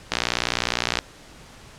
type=click train; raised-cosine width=0.2 ms; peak=-3 dBFS; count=53; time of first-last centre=0.12-0.988 s; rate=59.9 Hz; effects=pink hiss -46 dBFS RMS until 1.78 s + low-pass 8000 Hz 12 dB/octave